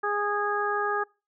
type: harmonic tone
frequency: 412.2 Hz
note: G#4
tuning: 13 cents flat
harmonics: 1 / 2 / 3 / 4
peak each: -30 / -31 / -29 / -31 dBFS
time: 0.03-1.04 s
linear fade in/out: 10 ms
effects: noise-tail reverb RT60 0.3 s tail -25 dB re dry